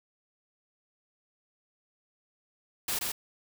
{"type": "noise with echo", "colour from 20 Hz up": "white", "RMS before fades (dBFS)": -31, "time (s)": [2.88, 2.99], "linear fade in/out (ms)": 5, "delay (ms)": 130, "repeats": 1, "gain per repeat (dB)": -2, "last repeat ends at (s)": 3.12, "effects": []}